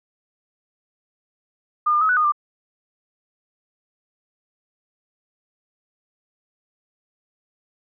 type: tone with pitch steps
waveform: sine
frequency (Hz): 1213 / 1203 / 1277 / 1481 / 1230 / 1187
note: D#6 / D6 / D#6 / F#6 / D#6 / D6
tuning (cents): -44 / +41 / +45 / +1 / -20 / +18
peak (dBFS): -15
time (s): 1.86-2.322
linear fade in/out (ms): 10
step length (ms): 77
effects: none